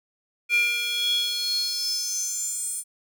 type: tone with high-pass filter sweep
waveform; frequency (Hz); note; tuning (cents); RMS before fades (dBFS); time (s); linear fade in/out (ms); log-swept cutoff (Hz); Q
square; 477.2; A#4; +41; -26; 0.49-2.84; 50; 2300 to 9000; 8.2
effects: none